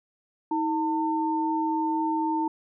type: tone pair together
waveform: sine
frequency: 318.6 / 901 Hz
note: D#4 / A5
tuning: +41 / +41 cents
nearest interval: octave + tritone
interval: 1800 cents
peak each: -26 dBFS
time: 0.51-2.48 s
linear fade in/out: 5 ms
effects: none